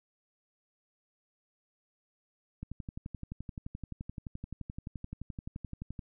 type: click train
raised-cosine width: 5 ms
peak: -27 dBFS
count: 40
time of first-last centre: 2.63-5.992 s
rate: 11.6 Hz
effects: none